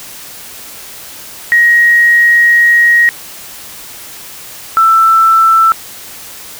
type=tone pair in turn; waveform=sine; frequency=1888 / 1330 Hz; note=A#6 / E6; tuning=+22 / +15 cents; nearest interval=tritone; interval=607 cents; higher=first; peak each=-4 dBFS; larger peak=neither; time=1.52-3.09 / 4.77-5.72 s; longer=first; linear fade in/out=0 ms; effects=white hiss -30 dBFS RMS until 6.59 s